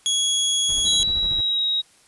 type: tone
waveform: 25% pulse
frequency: 3336 Hz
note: G#7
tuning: 7 cents sharp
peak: -15 dBFS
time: 0.06-1.03 s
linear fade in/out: 0 ms
type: noise with tremolo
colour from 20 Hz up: brown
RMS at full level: -34 dBFS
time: 0.69-1.41 s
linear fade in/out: 2 ms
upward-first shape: square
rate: 13 Hz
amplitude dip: 45%
type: tone with pitch glide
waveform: sine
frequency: 3902 to 3806 Hz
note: B7 to A#7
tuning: -22 to +35 cents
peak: -19 dBFS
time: 0.85-1.82 s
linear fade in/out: 20 ms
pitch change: -43 cents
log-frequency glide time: 1.08-1.66 s
effects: white hiss -55 dBFS RMS until 2.07 s + resampled to 24000 Hz